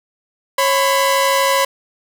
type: tone pair together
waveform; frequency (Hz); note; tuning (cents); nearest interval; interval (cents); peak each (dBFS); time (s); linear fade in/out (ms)
sawtooth; 547.3 / 1002; C#5 / B5; -22 / +25; minor seventh; 1047; -12; 0.58-1.65; 5
effects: none